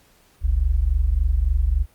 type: tone pair together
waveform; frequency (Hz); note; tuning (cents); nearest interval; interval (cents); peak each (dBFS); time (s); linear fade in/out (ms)
sine; 45.77 / 69.3; F#1 / C#2; -18 / 0; perfect fifth; 718; -19; 0.41-1.86; 50
effects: pink hiss -57 dBFS RMS until 1.94 s + Opus 48 kbps